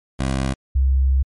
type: tone pair in turn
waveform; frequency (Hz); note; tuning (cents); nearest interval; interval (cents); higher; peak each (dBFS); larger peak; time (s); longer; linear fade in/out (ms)
15% pulse / sine; 66.4 / 66.4; C2 / C2; +26 / +26; unison; 0; neither; -13; neither; 0.19-0.54 / 0.75-1.23; second; 10
effects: MP3 48 kbps